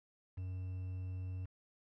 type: tone with quantisation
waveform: triangle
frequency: 92.4 Hz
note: F#2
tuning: 2 cents flat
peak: -37 dBFS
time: 0.37-1.46 s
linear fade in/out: 10 ms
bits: 10
effects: low-pass 2000 Hz 12 dB/octave